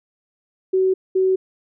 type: tone bursts at uneven times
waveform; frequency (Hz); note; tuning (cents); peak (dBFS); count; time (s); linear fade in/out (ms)
sine; 376.8; F#4; +32; -14; 2; 0.73-0.94 / 1.15-1.36; 10
effects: none